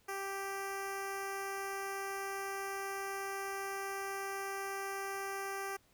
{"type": "tone with notch filter", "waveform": "10% pulse", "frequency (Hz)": 392, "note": "G4", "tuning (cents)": 0, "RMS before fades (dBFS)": -40, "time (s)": [0.08, 5.77], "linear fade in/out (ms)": 10, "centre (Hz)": 3700, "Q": 1.1, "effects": ["pink hiss -69 dBFS RMS until 5.93 s"]}